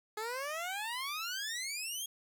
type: exponential sweep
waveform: 15% pulse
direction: up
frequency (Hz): 419 to 3322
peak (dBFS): -30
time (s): 0.17-2.06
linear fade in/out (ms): 5
effects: 12-bit